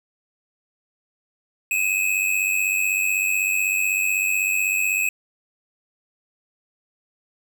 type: tone pair together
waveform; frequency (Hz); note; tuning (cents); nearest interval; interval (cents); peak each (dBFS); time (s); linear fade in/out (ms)
square; 2508 / 2604; D#7 / E7; +13 / -22; minor second; 65; -23; 1.71-5.09; 2
effects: none